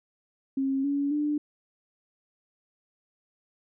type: tone with pitch steps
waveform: sine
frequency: 270 / 282.9 / 296.5 Hz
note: C#4 / C#4 / D4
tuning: -45 / +35 / +17 cents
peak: -24 dBFS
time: 0.57-1.38 s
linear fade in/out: 5 ms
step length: 270 ms
effects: none